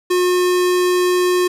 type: tone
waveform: square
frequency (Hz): 360.5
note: F#4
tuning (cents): -45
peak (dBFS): -14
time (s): 0.1-1.48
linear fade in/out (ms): 10
effects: resampled to 32000 Hz + 7-bit